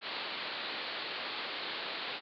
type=low-pass noise; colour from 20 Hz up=white; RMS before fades=-39 dBFS; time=0.01-2.21 s; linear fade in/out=50 ms; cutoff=4500 Hz; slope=96 dB/octave; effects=high-pass 300 Hz 12 dB/octave